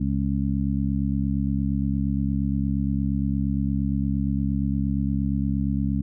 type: harmonic tone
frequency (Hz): 68.6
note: C#2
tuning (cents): -17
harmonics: 1 / 2 / 3 / 4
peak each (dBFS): -27 / -27 / -25 / -29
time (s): 0-6.02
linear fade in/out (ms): 10
effects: none